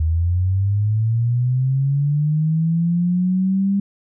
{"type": "linear sweep", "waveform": "sine", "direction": "up", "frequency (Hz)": [77.78, 200], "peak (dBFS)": -15, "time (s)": [0, 3.8], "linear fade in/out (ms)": 5, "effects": []}